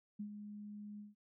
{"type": "tone with ADSR envelope", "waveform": "sine", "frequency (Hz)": 207.7, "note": "G#3", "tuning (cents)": 0, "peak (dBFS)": -39, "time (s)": [0.19, 1.15], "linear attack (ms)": 11, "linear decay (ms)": 87, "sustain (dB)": -7, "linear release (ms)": 160, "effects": []}